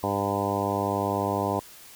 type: harmonic tone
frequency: 100 Hz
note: G2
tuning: 35 cents sharp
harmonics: 1 / 2 / 3 / 4 / 5 / 6 / 7 / 8 / 9 / 10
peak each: -33 / -33 / -33 / -33 / -33 / -33 / -33 / -33 / -33 / -33 dBFS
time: 0.03-1.6 s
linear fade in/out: 5 ms
effects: white hiss -48 dBFS RMS until 1.95 s